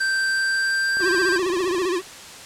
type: tone with pitch glide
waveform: square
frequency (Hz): 1564 to 1576.7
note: G6 to G6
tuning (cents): -4 to +10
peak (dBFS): -20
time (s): 0-1.38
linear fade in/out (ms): 10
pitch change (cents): +14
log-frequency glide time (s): 0.29-0.88
type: click train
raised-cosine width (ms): 1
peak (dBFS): -24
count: 26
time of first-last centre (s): 0.97-1.853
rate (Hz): 28.3
type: tone with vibrato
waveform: square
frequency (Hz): 361.6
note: F#4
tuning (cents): -40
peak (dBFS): -21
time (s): 0.99-2.02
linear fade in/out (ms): 50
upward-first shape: sine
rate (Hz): 15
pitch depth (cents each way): 110
effects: white hiss -39 dBFS RMS until 2.45 s + low-pass 8000 Hz 12 dB/octave